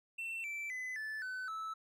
triangle tone with pitch steps, 2693 / 2331 / 2017 / 1746.2 / 1511.4 / 1308.2 Hz, E7 / D7 / B6 / A6 / F#6 / E6, +36 / -14 / +36 / -14 / +36 / -14 cents, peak -37 dBFS, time 0.18-1.74 s, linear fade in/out 10 ms, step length 260 ms, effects none

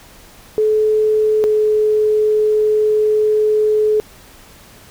sine tone pair in turn, 430.5 / 427.5 Hz, A4 / A4, -38 / -50 cents, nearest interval unison, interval 12 cents, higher first, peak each -11 dBFS, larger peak neither, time 0.58-1.44 / 1.44-4 s, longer second, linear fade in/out 0 ms, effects pink hiss -43 dBFS RMS until 4.9 s

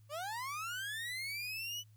30% pulse linear sweep, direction up, 554.4 to 3000 Hz, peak -36 dBFS, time 0.09-1.84 s, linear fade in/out 50 ms, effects added 107 Hz sine -58 dBFS peak until 1.96 s + white hiss -75 dBFS RMS until 1.96 s

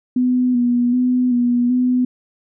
sine tone with vibrato, 246.6 Hz, B3, 2 cents flat, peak -13 dBFS, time 0.16-2.05 s, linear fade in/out 5 ms, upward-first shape square, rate 1.3 Hz, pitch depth 28 cents each way, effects none

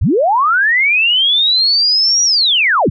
sine linear two-way sweep, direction up then down, 47.35 to 5800 to 47.35 Hz, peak -9 dBFS, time 0.01-2.9 s, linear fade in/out 10 ms, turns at 2.24 s, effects none

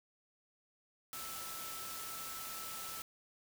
sine tone in noise, 1318.5 Hz, E6, in tune, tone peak -49 dBFS, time 1.13-3.02 s, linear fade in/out 0 ms, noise white, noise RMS -45 dBFS, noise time 1.13-3.02 s, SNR -7 dB, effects none

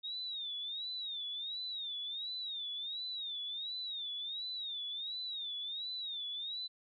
sine tone with vibrato, 3699 Hz, A#7, 14 cents flat, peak -38 dBFS, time 0.03-6.68 s, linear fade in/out 20 ms, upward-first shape sine, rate 1.4 Hz, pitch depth 140 cents each way, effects none

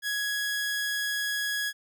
sawtooth tone, 1668 Hz, G#6, 7 cents sharp, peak -24 dBFS, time 0.02-1.73 s, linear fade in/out 50 ms, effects none

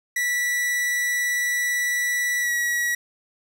45% pulse tone with pitch glide, 1953 to 1922.8 Hz, B6 to B6, -20 to -47 cents, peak -21 dBFS, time 0.16-2.95 s, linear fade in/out 5 ms, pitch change -27 cents, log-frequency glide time 2.41-2.51 s, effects none

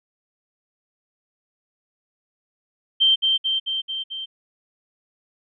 sine tone with echo, 3136 Hz, G7, in tune, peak -13 dBFS, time 3-3.16 s, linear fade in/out 20 ms, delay 220 ms, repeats 5, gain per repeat -3 dB, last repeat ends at 4.26 s, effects none

